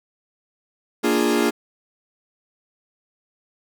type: chord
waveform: 40% pulse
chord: Bb dominant seventh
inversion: none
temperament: equal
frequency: 233.1 / 293.7 / 349.2 / 415.3 Hz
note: Bb3 / D4 / F4 / Ab4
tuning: 0 / 0 / 0 / 0 cents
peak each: -22 dBFS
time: 1.03-1.51 s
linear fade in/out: 20 ms
effects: none